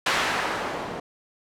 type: noise with low-pass filter sweep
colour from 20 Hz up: blue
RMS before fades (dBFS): -27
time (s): 0.06-1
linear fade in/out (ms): 5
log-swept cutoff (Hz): 2000 to 510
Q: 0.77
effects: none